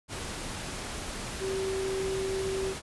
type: tone in noise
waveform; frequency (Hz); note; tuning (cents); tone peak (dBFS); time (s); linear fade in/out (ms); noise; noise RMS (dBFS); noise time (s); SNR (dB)
sine; 383.9; G4; -36; -29; 1.39-2.75; 50; pink; -37; 0.08-2.82; +5
effects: resampled to 24000 Hz